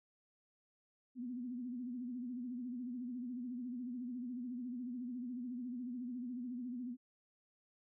sine tone with vibrato, 246.6 Hz, B3, 2 cents flat, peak -40 dBFS, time 1.15-6.97 s, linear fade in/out 50 ms, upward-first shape sine, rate 14 Hz, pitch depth 83 cents each way, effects none

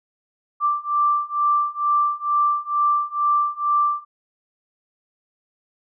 sine beating tone pair, 1174.7 / 1176.9 Hz, D6 / D6, 0 / +3 cents, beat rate 2.2 Hz, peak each -21 / -20 dBFS, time 0.6-4.05 s, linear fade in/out 50 ms, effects none

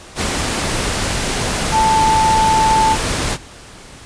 sine tone in noise, 880 Hz, A5, in tune, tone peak -11 dBFS, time 1.71-2.97 s, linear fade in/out 50 ms, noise pink, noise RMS -19 dBFS, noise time 0.15-3.38 s, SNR +5 dB, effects pink hiss -38 dBFS RMS until 4.05 s + resampled to 22050 Hz

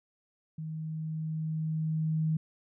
sine tone with level ramp, 157.8 Hz, D#3, 25 cents sharp, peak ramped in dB -35 to -25 dBFS, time 0.58-2.37 s, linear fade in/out 5 ms, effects none

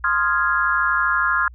sine chord, F minor seventh, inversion second, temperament equal, 1046.5 / 1244.5 / 1396.9 / 1661.2 Hz, C6 / Eb6 / F6 / Ab6, 0 / 0 / 0 / 0 cents, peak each -23 / -24 / -20 / -22 dBFS, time 0.04-1.48 s, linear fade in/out 2 ms, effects added 60 Hz sine -39 dBFS peak until 1.54 s

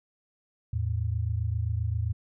sine tone pair together, 82.41 / 110 Hz, E2 / A2, 0 / 0 cents, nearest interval perfect fourth, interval 500 cents, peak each -29 / -28 dBFS, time 0.73-2.13 s, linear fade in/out 5 ms, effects none

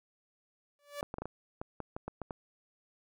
sawtooth tone with exponential growth, 578 Hz, D5, 28 cents flat, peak -31 dBFS, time 0.79-1.01 s, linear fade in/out 1 ms, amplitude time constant 47 ms
clicks, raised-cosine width 1 ms, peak -24 dBFS, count 11, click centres 1.029 / 1.141 / 1.184 / 1.22 / 1.256 / 1.615 / 1.803 / 1.965 / 2.08 / 2.217 / 2.308 s
effects none

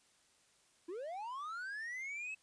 triangle linear sweep, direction up, 319.2 to 2624 Hz, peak -39 dBFS, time 0.88-2.35 s, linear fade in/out 10 ms, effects white hiss -70 dBFS RMS until 2.42 s + resampled to 22050 Hz

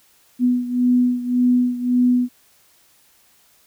sine beating tone pair, 246.9 / 248.7 Hz, B3 / B3, 0 / +12 cents, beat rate 1.8 Hz, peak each -16 / -20 dBFS, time 0.39-2.29 s, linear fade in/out 50 ms, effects white hiss -56 dBFS RMS until 3.66 s

